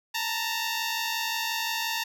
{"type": "tone pair together", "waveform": "10% pulse", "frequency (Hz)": [887, 932.7], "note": ["A5", "A#5"], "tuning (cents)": [14, 1], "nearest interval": "minor second", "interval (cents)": 87, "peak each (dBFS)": -22, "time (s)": [0.14, 2.04], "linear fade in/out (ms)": 10, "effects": []}